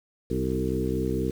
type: harmonic tone with a mistuned harmonic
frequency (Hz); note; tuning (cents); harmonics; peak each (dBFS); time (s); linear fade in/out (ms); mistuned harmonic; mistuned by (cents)
64.2; C2; -32; 1 / 2 / 3 / 4 / 5 / 6 / 7; -32 / -32 / -32 / -32 / -32 / -32 / -32; 0.3-1.31; 5; 6; -23
effects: 8-bit